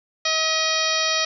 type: harmonic tone with a mistuned harmonic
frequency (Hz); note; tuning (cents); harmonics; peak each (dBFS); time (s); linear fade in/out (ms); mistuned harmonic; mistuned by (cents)
637; D#5; +41; 1 / 2 / 3 / 4 / 5 / 6 / 7 / 8 / 9; -28 / -28 / -28 / -28 / -28 / -28 / -28 / -28 / -28; 0.25-1.25; 5; 4; -53
effects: none